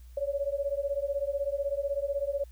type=beating tone pair; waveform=sine; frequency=554.4 / 570.4 Hz; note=C#5 / C#5; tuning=0 / +49 cents; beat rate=16 Hz; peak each=-31 dBFS; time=0.17-2.44 s; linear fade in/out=5 ms; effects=added 60 Hz sine -46 dBFS peak until 2.51 s + white hiss -65 dBFS RMS until 2.51 s